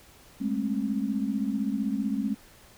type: tone cluster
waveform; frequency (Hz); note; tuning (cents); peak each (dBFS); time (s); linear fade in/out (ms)
sine; 203.5 / 219.1 / 269; G#3 / A3 / C4; -35 / -7 / +48; -30; 0.4-2.35; 20
effects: pink hiss -54 dBFS RMS until 2.77 s